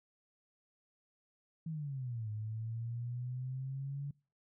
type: exponential two-way sweep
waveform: sine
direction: down then up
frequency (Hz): 165.4 to 106.1 to 143.2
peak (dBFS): -37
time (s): 1.66-4.11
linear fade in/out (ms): 5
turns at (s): 2.3
effects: noise-tail reverb RT60 0.4 s tail -26 dB re dry